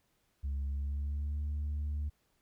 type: tone with pitch glide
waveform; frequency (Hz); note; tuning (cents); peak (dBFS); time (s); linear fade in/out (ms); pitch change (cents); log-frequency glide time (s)
sine; 69.3 to 73.85; C#2 to D2; 0 to +10; -30; 0.43-2.1; 20; +110; 0.66-1.4
effects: tanh soft clip ceiling -31 dBFS + pink hiss -75 dBFS RMS until 2.41 s